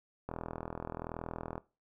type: click train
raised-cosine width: 1 ms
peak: -24 dBFS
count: 54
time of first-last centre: 0.29-1.58 s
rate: 41.1 Hz
effects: noise-tail reverb RT60 0.3 s tail -20 dB re dry